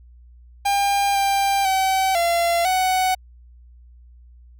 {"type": "tone with pitch steps", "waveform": "45% pulse", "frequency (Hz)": [801, 792, 764, 684, 746], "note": ["G5", "G5", "G5", "F5", "F#5"], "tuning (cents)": [37, 18, -45, -36, 14], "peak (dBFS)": -17, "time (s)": [0.65, 3.15], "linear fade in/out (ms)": 10, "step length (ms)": 500, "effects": ["added 60 Hz sine -44 dBFS peak until 4.59 s"]}